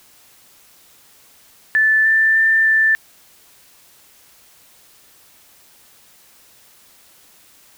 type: tone with pitch steps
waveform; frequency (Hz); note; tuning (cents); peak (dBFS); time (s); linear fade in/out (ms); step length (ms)
sine; 1753 / 1773 / 1784 / 1769; A6 / A6 / A6 / A6; -7 / +13 / +23 / +9; -11; 1.75-2.95; 0; 300
effects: white hiss -50 dBFS RMS until 7.77 s